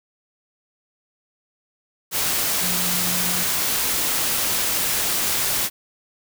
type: tone in noise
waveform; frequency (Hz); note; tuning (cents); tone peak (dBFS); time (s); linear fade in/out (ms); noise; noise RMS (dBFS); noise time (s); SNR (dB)
sine; 178.6; F3; +39; -30; 2.59-3.46; 50; white; -22; 2.11-5.7; -11
effects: none